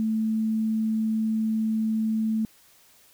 sine tone, 220 Hz, A3, in tune, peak -22 dBFS, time 0-2.45 s, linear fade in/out 0 ms, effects white hiss -57 dBFS RMS until 3.13 s

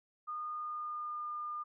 sine tone with pitch glide, 1223 to 1208.3 Hz, D#6 to D6, -30 to +49 cents, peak -37 dBFS, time 0.27-1.64 s, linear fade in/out 20 ms, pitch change -21 cents, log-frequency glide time 0.54-1.3 s, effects none

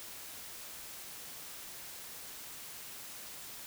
silence, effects white hiss -47 dBFS RMS until 3.66 s

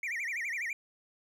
triangle tone with vibrato, 2093 Hz, C7, in tune, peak -31 dBFS, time 0.03-0.73 s, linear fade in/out 2 ms, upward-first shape sine, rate 12 Hz, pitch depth 240 cents each way, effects none

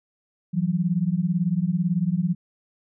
sine beating tone pair, 166.4 / 184.4 Hz, E3 / F#3, +17 / -6 cents, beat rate 18 Hz, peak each -23 / -23 dBFS, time 0.53-2.35 s, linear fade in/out 20 ms, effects none

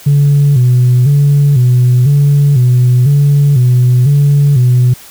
sine tone with vibrato, 133.5 Hz, C3, 35 cents sharp, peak -3 dBFS, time 0.06-4.94 s, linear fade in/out 10 ms, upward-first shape square, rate 1 Hz, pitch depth 120 cents each way, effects tanh soft clip ceiling -2 dBFS + white hiss -35 dBFS RMS until 5.1 s

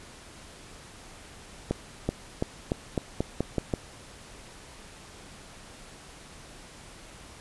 accelerating click train, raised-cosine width 2 ms, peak -12 dBFS, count 9, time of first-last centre 1.71-3.738 s, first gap 380 ms, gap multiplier 0.88, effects pink hiss -48 dBFS RMS until 7.4 s + resampled to 24000 Hz

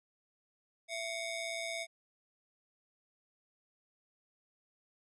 sawtooth ring-modulated tone, 1451 Hz, F#6, 34 cents flat, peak -30 dBFS, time 0.88-1.87 s, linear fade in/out 50 ms, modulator 784 Hz, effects resampled to 24000 Hz

